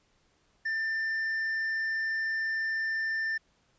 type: tone with tanh clipping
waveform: sine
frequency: 1787 Hz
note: A6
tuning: 26 cents sharp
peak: -29 dBFS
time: 0.65-3.38 s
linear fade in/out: 10 ms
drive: 4 dB
effects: pink hiss -69 dBFS RMS until 3.78 s + resampled to 16000 Hz